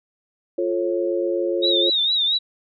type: chord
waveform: sine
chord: F augmented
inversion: none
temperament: just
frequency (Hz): 349.2 / 436.5 / 545.7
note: F4 / A4 / C#5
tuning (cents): 0 / -14 / -27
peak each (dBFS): -22 / -27 / -24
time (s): 0.58-1.9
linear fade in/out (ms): 5
type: tone with vibrato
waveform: sine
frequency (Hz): 3729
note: A#7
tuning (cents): 0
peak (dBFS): -17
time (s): 1.62-2.39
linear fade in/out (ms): 20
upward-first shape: triangle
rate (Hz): 4.4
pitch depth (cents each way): 110
effects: none